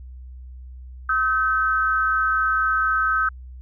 sine tone pair together, 1282.1 / 1538 Hz, E6 / G6, -48 / -33 cents, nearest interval minor third, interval 315 cents, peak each -20 / -21 dBFS, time 1.09-3.29 s, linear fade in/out 5 ms, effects added 63 Hz sine -36 dBFS peak until 3.61 s

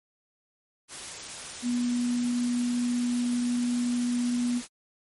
sine tone in noise, 243 Hz, B3, 28 cents flat, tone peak -24 dBFS, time 1.62-4.62 s, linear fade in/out 50 ms, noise white, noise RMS -39 dBFS, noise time 0.88-4.68 s, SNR +12 dB, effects MP3 48 kbps

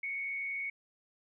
sine tone with frequency modulation, 2217 Hz, C#7, in tune, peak -34 dBFS, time 0.03-0.7 s, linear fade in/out 5 ms, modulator 87.7 Hz, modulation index 0.5, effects none

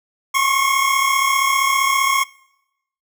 25% pulse tone pair together, 1071 / 1106.2 Hz, C6 / C#6, +40 / -4 cents, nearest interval minor second, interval 56 cents, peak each -14 dBFS, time 0.34-2.24 s, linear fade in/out 10 ms, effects noise-tail reverb RT60 0.8 s tail -22 dB re dry

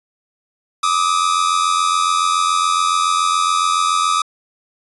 45% pulse tone pair together, 1184 / 1271.1 Hz, D6 / D#6, +14 / +37 cents, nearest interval minor second, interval 123 cents, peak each -17 / -17 dBFS, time 0.83-4.22 s, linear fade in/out 5 ms, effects resampled to 24000 Hz

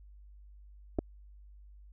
clicks, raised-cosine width 2 ms, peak -18 dBFS, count 2, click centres 0.987 / 0.99 s, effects added 50 Hz sine -51 dBFS peak until 1.92 s

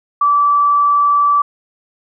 sine tone, 1158 Hz, D6, 25 cents flat, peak -9 dBFS, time 0.21-1.42 s, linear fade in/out 5 ms, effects none

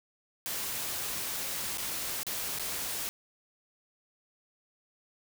white noise with dropouts, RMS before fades -35 dBFS, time 0.46-3.09 s, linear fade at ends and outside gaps 0 ms, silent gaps 1.774-1.782 / 2.232-2.267 / 2.587-2.596 s, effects none

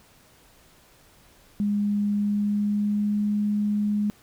sine tone with pitch glide, 205.3 to 207.7 Hz, G#3 to G#3, -20 to 0 cents, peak -21 dBFS, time 1.6-4.1 s, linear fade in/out 0 ms, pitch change +20 cents, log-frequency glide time 2.12-3.23 s, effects pink hiss -56 dBFS RMS until 4.22 s

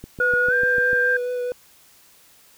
click train, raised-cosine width 3 ms, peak -22 dBFS, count 7, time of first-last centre 0.04-0.932 s, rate 6.73 Hz
sine tone with pitch glide, 1446 to 1586 Hz, F#6 to G6, -40 to +20 cents, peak -17 dBFS, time 0.2-1.17 s, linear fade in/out 5 ms, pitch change +160 cents, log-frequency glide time 0.48-0.54 s
triangle tone with vibrato, 493.9 Hz, B4, in tune, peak -21 dBFS, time 0.2-1.52 s, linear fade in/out 0 ms, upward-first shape triangle, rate 4.7 Hz, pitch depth 15 cents each way
effects white hiss -53 dBFS RMS until 2.57 s

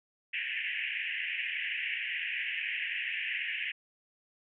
white band-pass noise, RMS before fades -35 dBFS, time 0.33-3.72 s, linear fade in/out 10 ms, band 1700 to 2900 Hz, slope 96 dB/octave, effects none

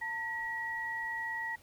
sine tone pair together, 898 / 1914.9 Hz, A5 / A#6, +35 / +46 cents, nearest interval octave + minor second, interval 1311 cents, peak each -40 / -35 dBFS, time 0.01-1.56 s, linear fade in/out 10 ms, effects pink hiss -61 dBFS RMS until 1.62 s

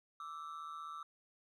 triangle ring-modulated tone, 1244.5 Hz, D#6, in tune, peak -39 dBFS, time 0.2-1.03 s, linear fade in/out 2 ms, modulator 77.9 Hz, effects none

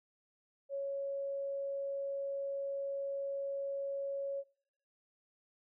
sine tone, 554.4 Hz, C#5, in tune, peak -35 dBFS, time 0.69-4.44 s, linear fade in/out 50 ms, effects noise-tail reverb RT60 0.7 s tail -25 dB re dry

